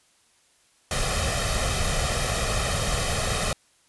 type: noise with comb filter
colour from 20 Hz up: pink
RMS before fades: -25 dBFS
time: 0.91-3.53 s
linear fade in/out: 2 ms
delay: 1.6 ms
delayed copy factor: +0.7
effects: white hiss -62 dBFS RMS until 3.88 s + resampled to 24000 Hz